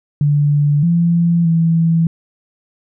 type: tone with pitch steps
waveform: sine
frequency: 146 / 170.1 / 165 Hz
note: D3 / F3 / E3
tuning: -10 / -45 / +2 cents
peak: -10 dBFS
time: 0.21-2.07 s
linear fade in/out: 2 ms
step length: 620 ms
effects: none